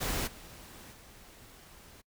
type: noise with level steps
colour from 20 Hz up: pink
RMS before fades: -33 / -50 / -54 dBFS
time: 0-2.02 s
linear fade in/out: 20 ms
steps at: 0.26 / 0.92 s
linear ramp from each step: 20 ms
effects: noise-tail reverb RT60 0.1 s tail -24 dB re dry